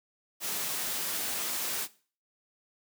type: noise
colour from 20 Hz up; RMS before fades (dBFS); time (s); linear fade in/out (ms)
white; -33; 0.4-1.88; 50
effects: noise-tail reverb RT60 0.4 s tail -18 dB re dry + high-pass 150 Hz 12 dB/octave